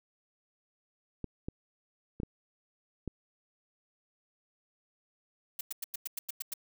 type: clicks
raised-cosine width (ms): 3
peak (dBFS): -23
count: 5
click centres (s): 1.243 / 1.485 / 2.201 / 2.233 / 3.077
type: noise bursts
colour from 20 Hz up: blue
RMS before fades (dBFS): -36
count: 9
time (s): 5.59-6.538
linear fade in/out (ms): 5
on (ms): 20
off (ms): 96
effects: none